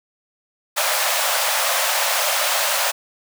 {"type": "high-pass noise", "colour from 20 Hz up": "pink", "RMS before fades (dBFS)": -20, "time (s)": [0.76, 2.92], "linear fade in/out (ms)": 20, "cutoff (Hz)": 530, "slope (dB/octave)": 96, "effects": []}